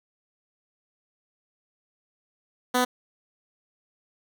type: tone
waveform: 10% pulse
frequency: 249.6 Hz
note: B3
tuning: 19 cents sharp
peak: -12 dBFS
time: 2.74-2.85 s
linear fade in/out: 10 ms
effects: none